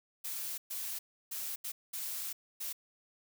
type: noise bursts at uneven times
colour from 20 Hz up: blue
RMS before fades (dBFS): -39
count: 6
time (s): 0.24-0.58 / 0.7-0.99 / 1.31-1.56 / 1.64-1.72 / 1.93-2.33 / 2.6-2.73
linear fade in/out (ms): 10
effects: none